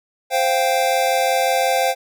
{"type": "chord", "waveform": "square", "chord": "C suspended fourth", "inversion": "none", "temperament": "equal", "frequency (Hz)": [523.3, 698.5, 784], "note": ["C5", "F5", "G5"], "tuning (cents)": [0, 0, 0], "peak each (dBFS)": -21, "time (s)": [0.3, 1.95], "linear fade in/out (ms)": 50, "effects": []}